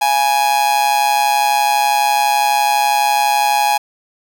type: tone with amplitude modulation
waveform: 45% pulse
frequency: 831 Hz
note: G#5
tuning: 1 cent sharp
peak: -9 dBFS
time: 0.01-3.78 s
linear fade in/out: 10 ms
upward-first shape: sine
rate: 132 Hz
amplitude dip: 65%
effects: none